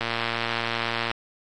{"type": "click train", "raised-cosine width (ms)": 0.3, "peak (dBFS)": -10, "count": 129, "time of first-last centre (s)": [0.01, 1.113], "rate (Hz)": 116, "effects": ["AAC 32 kbps"]}